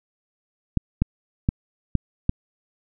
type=clicks; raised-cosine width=5 ms; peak=-6 dBFS; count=5; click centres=0.773 / 1.02 / 1.489 / 1.953 / 2.294 s; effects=none